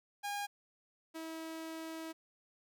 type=tone pair in turn; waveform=sawtooth; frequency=814 / 323 Hz; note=G#5 / E4; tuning=-35 / -35 cents; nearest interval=octave + major third; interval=1600 cents; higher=first; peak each=-33 / -38 dBFS; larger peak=first; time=0.23-0.47 / 1.14-2.13 s; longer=second; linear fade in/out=20 ms; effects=none